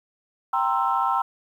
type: chord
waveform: sine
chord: C dominant seventh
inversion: second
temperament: equal with one note detuned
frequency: 784 / 932.3 / 1046.5 / 1325.4 Hz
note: G5 / Bb5 / C6 / E6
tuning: 0 / 0 / 0 / +9 cents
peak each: -25 dBFS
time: 0.53-1.22 s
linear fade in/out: 5 ms
effects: tanh soft clip ceiling -10 dBFS + 9-bit